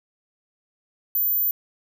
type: tone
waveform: sine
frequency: 14260 Hz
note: A9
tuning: 22 cents sharp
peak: -19 dBFS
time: 1.15-1.51 s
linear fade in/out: 2 ms
effects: none